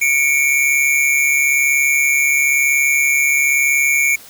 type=tone pair together; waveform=square; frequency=2217 / 2358 Hz; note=C#7 / D7; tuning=0 / +6 cents; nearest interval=minor second; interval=106 cents; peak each=-16 dBFS; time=0.01-4.16 s; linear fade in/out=10 ms; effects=white hiss -40 dBFS RMS until 4.29 s